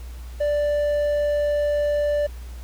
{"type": "tone", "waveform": "triangle", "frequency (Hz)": 587, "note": "D5", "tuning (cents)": -1, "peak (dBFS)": -17, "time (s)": [0.4, 2.27], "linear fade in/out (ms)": 10, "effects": ["added 60 Hz sine -33 dBFS peak until 2.63 s", "pink hiss -49 dBFS RMS until 2.63 s"]}